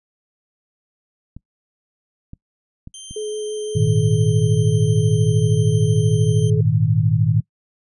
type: clicks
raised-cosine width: 5 ms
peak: -23 dBFS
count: 6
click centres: 1.366 / 2.334 / 2.874 / 3.11 / 3.873 / 4.073 s
type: tone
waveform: 15% pulse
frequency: 3136 Hz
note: G7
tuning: in tune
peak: -27 dBFS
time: 2.94-6.5 s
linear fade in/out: 2 ms
type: tone with vibrato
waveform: sine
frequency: 425.3 Hz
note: G#4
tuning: 41 cents sharp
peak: -23 dBFS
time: 3.16-6.61 s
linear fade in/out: 5 ms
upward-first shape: sine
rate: 5.9 Hz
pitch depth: 10 cents each way
type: chord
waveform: sine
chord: Ab suspended second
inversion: none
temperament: just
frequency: 103.83 / 116.8 / 155.74 Hz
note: Ab2 / Bb2 / Eb3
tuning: 0 / +4 / +2 cents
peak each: -19 / -18 / -18 dBFS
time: 3.75-7.41 s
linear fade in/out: 10 ms
effects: noise-tail reverb RT60 0.1 s tail -23 dB re dry + resampled to 24000 Hz